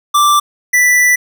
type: tone pair in turn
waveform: square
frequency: 1174.7 / 1975.6 Hz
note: D6 / B6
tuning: 0 / 0 cents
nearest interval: major sixth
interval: 900 cents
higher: second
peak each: -8 / -8 dBFS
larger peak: neither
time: 0.14-0.4 / 0.73-1.16 s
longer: second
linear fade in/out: 10 ms
effects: none